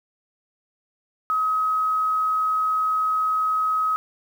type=tone with quantisation; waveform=sine; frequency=1271 Hz; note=D#6; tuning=36 cents sharp; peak=-19 dBFS; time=1.3-3.96 s; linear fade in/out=0 ms; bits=8; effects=none